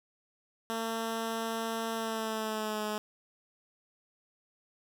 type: tone with pitch glide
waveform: 10% pulse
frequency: 226.2 to 212.3 Hz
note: A3 to G#3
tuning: +48 to +38 cents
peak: -24 dBFS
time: 0.7-2.98 s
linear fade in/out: 0 ms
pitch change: -110 cents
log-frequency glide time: 1.94-2.85 s
effects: none